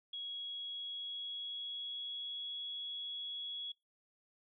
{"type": "tone with pitch glide", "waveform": "sine", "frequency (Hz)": [3322, 3351], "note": ["G#7", "G#7"], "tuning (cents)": [0, 15], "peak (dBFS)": -40, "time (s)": [0.13, 3.72], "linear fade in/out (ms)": 5, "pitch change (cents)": 15, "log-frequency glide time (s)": [0.31, 2.63], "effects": ["noise-tail reverb RT60 0.2 s tail -24 dB re dry"]}